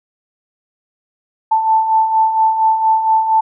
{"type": "beating tone pair", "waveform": "sine", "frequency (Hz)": [880, 884.3], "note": ["A5", "A5"], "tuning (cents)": [0, 8], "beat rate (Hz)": 4.3, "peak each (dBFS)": [-19, -11], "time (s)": [1.51, 3.41], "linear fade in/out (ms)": 10, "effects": []}